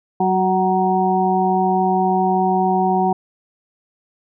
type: harmonic tone with a mistuned harmonic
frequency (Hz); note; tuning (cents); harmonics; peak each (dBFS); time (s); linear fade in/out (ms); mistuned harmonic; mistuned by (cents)
187.3; F#3; +21; 1 / 2 / 4 / 5; -20 / -21 / -17 / -23; 0.2-3.13; 5; 2; -17
effects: none